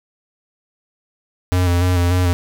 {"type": "tone with vibrato", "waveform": "square", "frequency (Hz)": 89, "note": "F2", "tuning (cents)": 33, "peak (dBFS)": -14, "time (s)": [1.52, 2.33], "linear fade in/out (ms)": 0, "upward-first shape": "square", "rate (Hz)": 3.4, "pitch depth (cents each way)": 30, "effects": []}